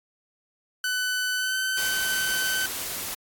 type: tone with pitch glide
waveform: sawtooth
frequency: 1500 to 1527.1 Hz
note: F#6 to G6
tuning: +23 to -46 cents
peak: -21 dBFS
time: 0.84-2.66 s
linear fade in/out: 2 ms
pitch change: +31 cents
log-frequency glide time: 1.36-1.56 s
type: noise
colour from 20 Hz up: white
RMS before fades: -32 dBFS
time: 1.77-3.15 s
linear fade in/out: 10 ms
effects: AAC 64 kbps